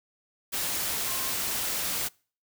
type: tone in noise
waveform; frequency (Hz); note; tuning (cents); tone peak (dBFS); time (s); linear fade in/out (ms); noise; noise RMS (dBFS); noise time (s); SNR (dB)
sine; 1063; C6; +27; -40; 1.06-1.32; 20; white; -30; 0.52-2.09; -13
effects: noise-tail reverb RT60 0.4 s tail -25 dB re dry